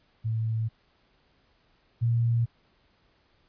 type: tone pair in turn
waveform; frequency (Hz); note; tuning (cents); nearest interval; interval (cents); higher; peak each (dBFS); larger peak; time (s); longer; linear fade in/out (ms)
sine; 111.8 / 116.92; A2 / A#2; +28 / +6; minor second; 78; second; -25 / -21; second; 0.24-0.69 / 2.01-2.46; neither; 20
effects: pink hiss -66 dBFS RMS until 3.48 s + resampled to 11025 Hz